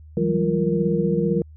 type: tone cluster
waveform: sine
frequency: 163.1 / 184.8 / 200.5 / 346.7 / 466.2 Hz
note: E3 / F#3 / G3 / F4 / A#4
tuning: -18 / -2 / +39 / -13 / 0 cents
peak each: -24 / -24 / -26 / -26 / -23 dBFS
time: 0.17-1.42 s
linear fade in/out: 2 ms
effects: added 77 Hz sine -41 dBFS peak until 1.56 s